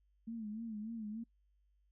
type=tone with vibrato; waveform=sine; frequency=220 Hz; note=A3; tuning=in tune; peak=-40 dBFS; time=0.27-1.24 s; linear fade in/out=10 ms; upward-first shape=sine; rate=3.4 Hz; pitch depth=90 cents each way; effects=noise-tail reverb RT60 0.1 s tail -26 dB re dry + added 50 Hz sine -70 dBFS peak until 1.91 s